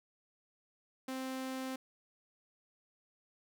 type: tone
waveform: sawtooth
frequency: 261.6 Hz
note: C4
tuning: in tune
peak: -34 dBFS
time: 1.08-1.76 s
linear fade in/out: 5 ms
effects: none